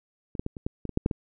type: clicks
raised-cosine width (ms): 3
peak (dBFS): -24 / -15 / -17 / -25 / -15 / -19 / -21 / -10 / -8 / -16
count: 10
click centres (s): 0.352 / 0.395 / 0.464 / 0.568 / 0.665 / 0.853 / 0.893 / 0.974 / 1.061 / 1.112
effects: none